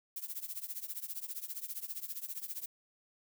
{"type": "noise with tremolo", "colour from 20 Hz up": "violet", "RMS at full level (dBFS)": -38, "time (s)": [0.16, 2.66], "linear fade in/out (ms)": 5, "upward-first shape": "triangle", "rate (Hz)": 15, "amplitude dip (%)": 95, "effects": []}